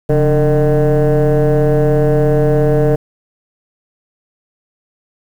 sine tone with frequency modulation, 295.5 Hz, D4, 11 cents sharp, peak -6 dBFS, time 0.09-2.96 s, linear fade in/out 10 ms, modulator 157 Hz, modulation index 1.9, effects tanh soft clip ceiling -8 dBFS + 7-bit

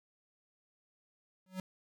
square tone with exponential growth, 186.4 Hz, F#3, 13 cents sharp, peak -34 dBFS, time 1.46-1.6 s, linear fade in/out 2 ms, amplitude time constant 30 ms, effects none

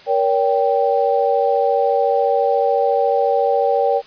sine chord, G diminished, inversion first, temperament just, 470.4 / 564.5 / 784 Hz, Bb4 / Db5 / G5, +16 / +31 / 0 cents, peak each -18 dBFS, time 0.06-4.02 s, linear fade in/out 50 ms, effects white hiss -43 dBFS RMS until 4.06 s + resampled to 11025 Hz

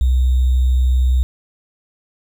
sine tone with sample-and-hold, 63.5 Hz, B1, 49 cents sharp, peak -11 dBFS, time 0.01-1.23 s, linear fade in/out 0 ms, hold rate 3675 Hz, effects none

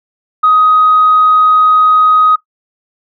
sine tone, 1255 Hz, D#6, 15 cents sharp, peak -4 dBFS, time 0.43-2.36 s, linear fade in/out 10 ms, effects noise-tail reverb RT60 0.1 s tail -17 dB re dry + tanh soft clip ceiling 0 dBFS

